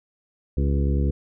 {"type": "harmonic tone with a mistuned harmonic", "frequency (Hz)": 70, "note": "C#2", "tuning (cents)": 18, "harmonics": [1, 2, 3, 4, 5, 6, 7], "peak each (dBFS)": [-20, -26, -30, -32, -34, -36, -37], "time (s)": [0.57, 1.11], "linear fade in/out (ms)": 5, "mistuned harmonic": 6, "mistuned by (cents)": -29, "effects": []}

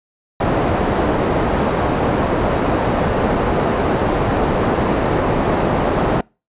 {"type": "low-pass noise", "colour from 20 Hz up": "white", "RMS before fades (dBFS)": -17, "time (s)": [0.4, 6.21], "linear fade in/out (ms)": 5, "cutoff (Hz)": 690, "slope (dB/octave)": 12, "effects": ["noise-tail reverb RT60 0.3 s tail -26 dB re dry", "resampled to 8000 Hz"]}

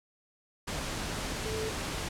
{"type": "tone in noise", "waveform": "sine", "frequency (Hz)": 437.7, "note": "A4", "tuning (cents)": -9, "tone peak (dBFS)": -34, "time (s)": [1.45, 1.7], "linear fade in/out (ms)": 10, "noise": "pink", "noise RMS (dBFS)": -35, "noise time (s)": [0.67, 2.09], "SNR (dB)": -2, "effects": ["low-pass 9000 Hz 12 dB/octave"]}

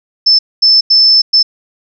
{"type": "tone bursts at uneven times", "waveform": "sine", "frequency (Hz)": 5274, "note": "E8", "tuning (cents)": 0, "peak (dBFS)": -4, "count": 4, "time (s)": [[0.26, 0.39], [0.62, 0.81], [0.9, 1.22], [1.33, 1.43]], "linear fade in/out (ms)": 10, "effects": []}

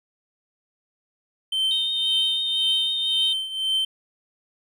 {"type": "tone with tremolo", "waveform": "triangle", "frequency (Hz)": 3103, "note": "G7", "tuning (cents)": -18, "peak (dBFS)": -17, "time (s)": [1.52, 3.85], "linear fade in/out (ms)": 5, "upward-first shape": "triangle", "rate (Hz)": 1.9, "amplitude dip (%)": 80}
{"type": "tone with vibrato", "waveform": "sine", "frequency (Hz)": 3678, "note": "A#7", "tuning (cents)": -24, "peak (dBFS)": -23, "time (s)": [1.71, 3.33], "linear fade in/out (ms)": 2, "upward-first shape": "triangle", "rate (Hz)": 6, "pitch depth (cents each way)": 18}
{"effects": ["tanh soft clip ceiling -9 dBFS"]}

